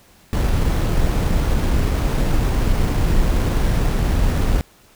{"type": "noise with sample-and-hold", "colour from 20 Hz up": "brown", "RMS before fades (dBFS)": -17, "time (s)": [0.33, 4.61], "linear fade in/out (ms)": 0, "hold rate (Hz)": 7350, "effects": ["pink hiss -51 dBFS RMS until 4.95 s"]}